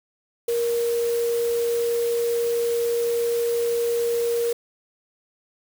sine tone in noise, 470 Hz, A#4, 14 cents sharp, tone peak -20 dBFS, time 0.48-4.53 s, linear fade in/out 5 ms, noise white, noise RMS -36 dBFS, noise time 0.48-4.53 s, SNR +13 dB, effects none

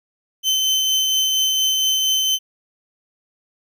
30% pulse tone with tremolo, 3072 Hz, G7, 36 cents flat, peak -12 dBFS, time 0.43-2.39 s, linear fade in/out 50 ms, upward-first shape triangle, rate 4.3 Hz, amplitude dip 25%, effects none

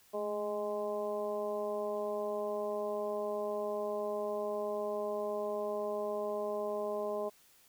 harmonic tone with a mistuned harmonic, 207.7 Hz, G#3, in tune, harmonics 1 / 2 / 3 / 4 / 5, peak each -46 / -37 / -36 / -46 / -44 dBFS, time 0.13-7.3 s, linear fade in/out 20 ms, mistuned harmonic 1, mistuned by +44 cents, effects white hiss -64 dBFS RMS until 7.68 s

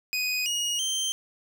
25% pulse tone with pitch steps, 2496 / 2882 / 3134 Hz, D#7 / F#7 / G7, +5 / -46 / -1 cents, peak -22 dBFS, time 0.13-1.12 s, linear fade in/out 0 ms, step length 330 ms, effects none

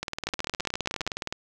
two click trains, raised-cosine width 0.2 ms, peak -13 / -11 dBFS, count 26 / 13, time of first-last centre 0.03-1.325 / 0.27-1.075 s, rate 19.3 / 14.9 Hz, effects none

